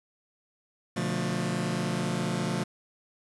sawtooth chord, B half-diminished seventh, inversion none, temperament just, 123.47 / 148.16 / 177.8 / 222.2 Hz, B2 / D3 / F3 / A3, 0 / +16 / +31 / +17 cents, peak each -31 / -30 / -27 / -29 dBFS, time 0.96-2.64 s, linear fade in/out 10 ms, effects resampled to 24000 Hz + 8-bit

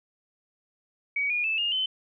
sine tone with pitch steps, 2262 / 2438 / 2629 / 2834 / 3054 Hz, C#7 / D#7 / E7 / F7 / G7, +34 / -36 / -5 / +25 / -46 cents, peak -24 dBFS, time 1.16-1.86 s, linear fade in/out 5 ms, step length 140 ms, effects none

